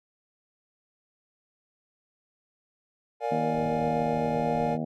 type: chord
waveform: triangle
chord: Bb dominant seventh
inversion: none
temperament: equal with one note detuned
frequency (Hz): 466.2 / 587.3 / 709.4 / 830.6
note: Bb4 / D5 / F5 / Ab5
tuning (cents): 0 / 0 / +27 / 0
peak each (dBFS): -30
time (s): 3.2-4.78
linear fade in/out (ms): 50
type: harmonic tone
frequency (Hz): 79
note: D#2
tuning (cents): +27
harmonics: 2 / 3 / 4 / 5 / 6 / 7 / 8 / 9 / 10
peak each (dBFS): -33 / -31 / -40 / -46 / -41 / -42 / -39 / -42 / -47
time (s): 3.31-4.85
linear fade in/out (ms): 10
type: low-pass noise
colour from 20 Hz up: white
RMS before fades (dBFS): -46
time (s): 3.54-4.76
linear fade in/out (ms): 10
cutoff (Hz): 160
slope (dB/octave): 12
effects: none